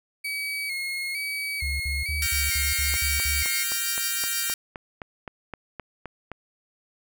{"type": "tone with vibrato", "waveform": "35% pulse", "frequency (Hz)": 2217, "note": "C#7", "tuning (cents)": 0, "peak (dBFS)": -26, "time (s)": [0.24, 3.64], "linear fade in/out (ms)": 10, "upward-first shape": "square", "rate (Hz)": 1.1, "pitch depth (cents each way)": 47}
{"type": "tone bursts", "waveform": "sine", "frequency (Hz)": 71.5, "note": "D2", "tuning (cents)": -46, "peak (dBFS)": -27, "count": 8, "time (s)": [1.62, 3.431], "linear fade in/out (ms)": 5, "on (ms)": 180, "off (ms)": 53}
{"type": "chord", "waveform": "5% pulse", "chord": "G minor seventh", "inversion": "third", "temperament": "equal", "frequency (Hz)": [1396.9, 1568, 1864.7, 2349], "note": ["F6", "G6", "Bb6", "D7"], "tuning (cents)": [0, 0, 0, 0], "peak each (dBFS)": -20, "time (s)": [2.22, 4.54], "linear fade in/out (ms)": 2}
{"type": "click train", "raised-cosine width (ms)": 0.5, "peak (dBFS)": -20, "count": 14, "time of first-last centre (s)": [2.94, 6.317], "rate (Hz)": 3.85}
{"effects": []}